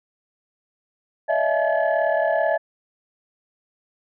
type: tone cluster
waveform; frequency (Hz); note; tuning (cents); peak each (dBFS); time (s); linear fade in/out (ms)
sine; 574 / 639 / 677 / 856 / 1709; D5 / D#5 / E5 / A5 / G#6; -40 / +46 / +46 / -48 / +49; -24 / -21 / -23 / -27 / -27; 1.28-2.58; 20
effects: tanh soft clip ceiling -9 dBFS